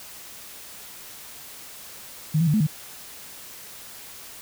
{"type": "tone with pitch steps", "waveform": "sine", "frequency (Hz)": [154.8, 167.9, 149.1, 215.4, 152.6], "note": ["D#3", "E3", "D3", "A3", "D#3"], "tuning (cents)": [-9, 32, 27, -37, -33], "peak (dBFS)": -17, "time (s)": [2.34, 2.67], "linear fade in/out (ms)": 10, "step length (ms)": 66, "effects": ["white hiss -42 dBFS RMS until 4.41 s"]}